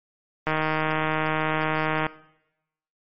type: click train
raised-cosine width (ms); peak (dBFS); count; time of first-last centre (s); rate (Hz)
0.5; -9; 250; 0.47-2.066; 156
effects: noise-tail reverb RT60 0.9 s tail -20 dB re dry + MP3 32 kbps